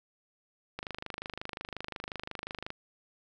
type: click train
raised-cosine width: 0.3 ms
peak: -21 dBFS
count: 50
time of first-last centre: 0.79-2.704 s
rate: 25.6 Hz
effects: none